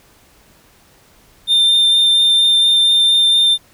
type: tone with vibrato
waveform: triangle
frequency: 3600 Hz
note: A7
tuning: 39 cents sharp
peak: -8 dBFS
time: 1.47-3.58 s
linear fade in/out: 50 ms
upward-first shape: triangle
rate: 4.3 Hz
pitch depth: 12 cents each way
effects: pink hiss -50 dBFS RMS until 3.73 s